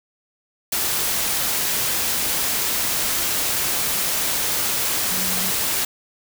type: tone in noise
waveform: sine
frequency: 185 Hz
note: F#3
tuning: in tune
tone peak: -31 dBFS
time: 5.11-5.51 s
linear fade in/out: 5 ms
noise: white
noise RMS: -22 dBFS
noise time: 0.72-5.85 s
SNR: -12 dB
effects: none